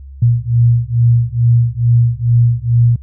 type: beating tone pair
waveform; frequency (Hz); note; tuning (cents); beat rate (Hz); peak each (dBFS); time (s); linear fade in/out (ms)
sine; 117.6 / 119.9; A#2 / A#2; +16 / +49; 2.3; -12; 0.22-2.96; 5
effects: noise-tail reverb RT60 0.1 s tail -26 dB re dry + added 68 Hz sine -30 dBFS peak until 3.02 s